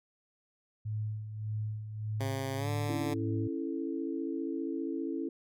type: tone with tremolo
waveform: sine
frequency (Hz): 107.4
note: A2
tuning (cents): -41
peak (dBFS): -31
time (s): 0.85-3.48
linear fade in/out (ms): 10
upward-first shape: sine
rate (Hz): 1.7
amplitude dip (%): 60
type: tone with pitch glide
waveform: 10% pulse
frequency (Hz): 134.6 to 145.94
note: C3 to D3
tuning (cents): +49 to -11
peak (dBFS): -26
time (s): 2.2-3.14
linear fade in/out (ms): 5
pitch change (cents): +140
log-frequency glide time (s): 2.56-2.69
type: chord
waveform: sine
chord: A major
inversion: first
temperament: just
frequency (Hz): 275 / 330 / 440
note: C#4 / E4 / A4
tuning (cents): -14 / +2 / 0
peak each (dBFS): -36 / -35 / -41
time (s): 2.89-5.29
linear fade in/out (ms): 5
effects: none